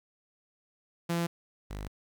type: tone pair in turn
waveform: sawtooth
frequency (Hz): 170 / 50.65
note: F3 / G#1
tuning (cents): -46 / -43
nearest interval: octave + major sixth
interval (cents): 2097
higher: first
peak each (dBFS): -24 / -33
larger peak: first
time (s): 1.09-1.27 / 1.7-1.88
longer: neither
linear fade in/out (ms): 10
effects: 11-bit